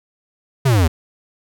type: exponential sweep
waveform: square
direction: down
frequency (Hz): 142.6 to 75.9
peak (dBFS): -12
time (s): 0.65-0.88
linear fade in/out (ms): 10
effects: none